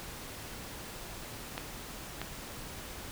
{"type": "clicks", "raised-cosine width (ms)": 0.3, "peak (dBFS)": -19, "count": 2, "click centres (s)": [1.579, 2.216], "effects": ["pink hiss -44 dBFS RMS until 3.11 s"]}